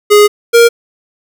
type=tone pair in turn; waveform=square; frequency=415.3 / 468.1 Hz; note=G#4 / A#4; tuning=0 / +7 cents; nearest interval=major second; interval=207 cents; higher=second; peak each=-3 dBFS; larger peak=neither; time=0.1-0.28 / 0.53-0.69 s; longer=first; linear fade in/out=20 ms; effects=none